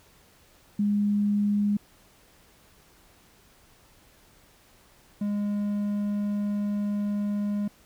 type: tone pair in turn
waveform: sine / triangle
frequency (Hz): 205.4 / 205.4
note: G#3 / G#3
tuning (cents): -19 / -19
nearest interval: unison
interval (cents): 0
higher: neither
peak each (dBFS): -21 / -23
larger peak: first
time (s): 0.79-1.77 / 5.21-7.68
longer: second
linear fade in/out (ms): 5
effects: pink hiss -58 dBFS RMS until 7.85 s